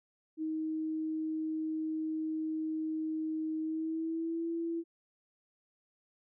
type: tone with pitch glide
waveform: sine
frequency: 315 to 333.7 Hz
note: D#4 to E4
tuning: +21 to +21 cents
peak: -32 dBFS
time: 0.37-4.84 s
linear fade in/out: 50 ms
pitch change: +100 cents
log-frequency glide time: 3.61-4.48 s
effects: none